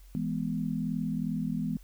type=chord; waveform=sine; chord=E major; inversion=none; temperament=equal; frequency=164.81 / 207.7 / 246.9 Hz; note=E3 / G#3 / B3; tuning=0 / 0 / 0 cents; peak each=-33 dBFS; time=0.15-1.77 s; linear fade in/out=0 ms; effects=added 45 Hz sine -49 dBFS peak until 1.83 s + white hiss -63 dBFS RMS until 1.83 s